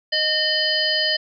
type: harmonic tone with a mistuned harmonic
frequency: 610 Hz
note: D#5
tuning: 34 cents flat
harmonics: 1 / 3 / 5 / 7 / 8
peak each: -27 / -24 / -23 / -26 / -23 dBFS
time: 0.12-1.17 s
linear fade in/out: 10 ms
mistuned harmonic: 1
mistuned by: +28 cents
effects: none